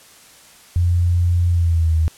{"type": "tone with pitch glide", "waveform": "sine", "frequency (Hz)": [87.31, 80.06], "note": ["F2", "D#2"], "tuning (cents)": [0, 50], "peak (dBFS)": -13, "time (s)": [0.76, 2.08], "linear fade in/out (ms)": 0, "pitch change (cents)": -150, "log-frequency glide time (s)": [1.49, 1.95], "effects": ["white hiss -46 dBFS RMS until 2.17 s", "low-pass 11000 Hz 12 dB/octave"]}